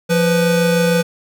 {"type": "tone pair together", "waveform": "square", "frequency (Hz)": [174.05, 495.7], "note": ["F3", "B4"], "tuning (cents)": [-6, 6], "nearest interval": "octave + tritone", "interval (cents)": 1812, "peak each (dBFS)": -16, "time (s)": [0.09, 1.03], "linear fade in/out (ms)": 20, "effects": []}